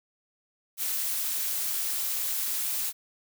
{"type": "noise with amplitude modulation", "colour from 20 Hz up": "blue", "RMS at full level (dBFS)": -27, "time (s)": [0.77, 2.93], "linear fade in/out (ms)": 50, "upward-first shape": "sine", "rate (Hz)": 290, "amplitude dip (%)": 60, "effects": []}